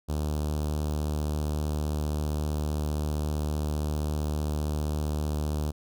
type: tone with notch filter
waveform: sawtooth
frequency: 75.3 Hz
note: D2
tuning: 44 cents sharp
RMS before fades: -29 dBFS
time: 0.08-5.72 s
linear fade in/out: 20 ms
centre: 2000 Hz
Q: 0.6
effects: none